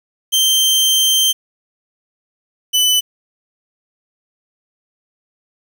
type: tone pair in turn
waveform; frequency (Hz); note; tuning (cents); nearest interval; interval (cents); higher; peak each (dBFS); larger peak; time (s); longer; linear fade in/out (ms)
sawtooth; 3136 / 2998; G7 / F#7; 0 / +22; minor second; 78; first; -8; neither; 0.32-1.33 / 2.73-3.01; first; 20
effects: 7-bit